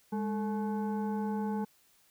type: tone with frequency modulation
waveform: sine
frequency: 206.1 Hz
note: G#3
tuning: 13 cents flat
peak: -30 dBFS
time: 0.12-1.65 s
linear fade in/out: 10 ms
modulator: 649 Hz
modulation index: 0.79
effects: white hiss -66 dBFS RMS until 2.1 s